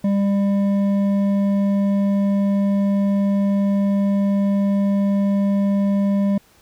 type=tone with hard clipping; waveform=sine; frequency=199.3 Hz; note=G3; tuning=29 cents sharp; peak=-17 dBFS; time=0.04-6.38 s; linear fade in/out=5 ms; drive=7 dB; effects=pink hiss -54 dBFS RMS until 6.61 s